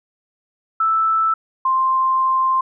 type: tone pair in turn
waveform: sine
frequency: 1318.5 / 1048.7 Hz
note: E6 / C6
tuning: 0 / +4 cents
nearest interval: major third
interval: 396 cents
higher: first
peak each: -14 dBFS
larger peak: neither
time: 0.8-1.34 / 1.65-2.61 s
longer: second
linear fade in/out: 5 ms
effects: none